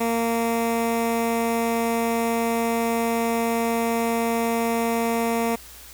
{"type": "tone with notch filter", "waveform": "15% pulse", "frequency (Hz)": 230.7, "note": "A#3", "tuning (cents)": -18, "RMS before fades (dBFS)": -23, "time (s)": [0, 5.56], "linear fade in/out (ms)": 10, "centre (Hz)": 4400, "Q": 1.3, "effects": ["added 60 Hz sine -49 dBFS peak until 5.93 s", "white hiss -44 dBFS RMS until 5.93 s"]}